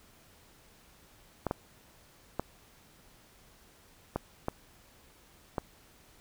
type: clicks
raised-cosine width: 1 ms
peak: -16 dBFS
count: 6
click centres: 1.467 / 1.511 / 2.396 / 4.16 / 4.484 / 5.582 s
effects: pink hiss -60 dBFS RMS until 6.2 s